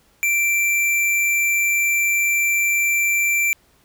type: tone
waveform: square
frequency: 2349 Hz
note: D7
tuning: in tune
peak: -17 dBFS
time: 0.23-3.53 s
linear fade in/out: 0 ms
effects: pink hiss -58 dBFS RMS until 3.84 s